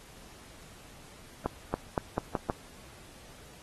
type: accelerating click train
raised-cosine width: 1 ms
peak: -14 dBFS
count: 6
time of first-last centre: 1.46-2.498 s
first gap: 280 ms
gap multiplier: 0.85
effects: pink hiss -53 dBFS RMS until 3.62 s + AAC 32 kbps